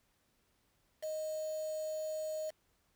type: tone with quantisation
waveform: sine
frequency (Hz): 623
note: D#5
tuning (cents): +2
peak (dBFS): -36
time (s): 1.02-2.51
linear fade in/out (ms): 20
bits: 8
effects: pink hiss -75 dBFS RMS until 2.95 s